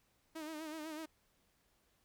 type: tone with vibrato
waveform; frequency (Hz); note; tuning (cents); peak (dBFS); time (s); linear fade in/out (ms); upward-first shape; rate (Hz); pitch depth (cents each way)
sawtooth; 312.5; D#4; +8; -39; 0.35-1.06; 10; sine; 8; 66
effects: pink hiss -75 dBFS RMS until 2.04 s